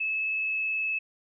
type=tone with vibrato; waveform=sine; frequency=2599 Hz; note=E7; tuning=25 cents flat; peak=-26 dBFS; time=0-0.99 s; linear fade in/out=10 ms; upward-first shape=square; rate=19 Hz; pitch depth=8 cents each way; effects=none